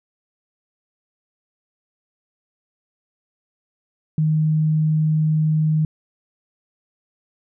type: tone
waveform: sine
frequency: 155.5 Hz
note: D#3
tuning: 1 cent flat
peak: -15 dBFS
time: 4.18-5.85 s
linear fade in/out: 2 ms
effects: none